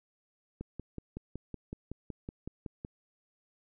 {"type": "click train", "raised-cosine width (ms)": 3, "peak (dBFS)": -26, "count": 13, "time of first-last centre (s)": [0.61, 2.849], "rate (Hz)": 5.36, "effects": []}